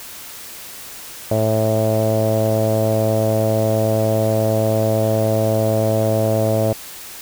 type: tone with low-pass filter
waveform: sawtooth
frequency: 109.2 Hz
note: A2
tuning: 13 cents flat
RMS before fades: -17 dBFS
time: 1.31-6.73 s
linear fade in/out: 5 ms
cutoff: 610 Hz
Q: 9
effects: white hiss -35 dBFS RMS until 7.21 s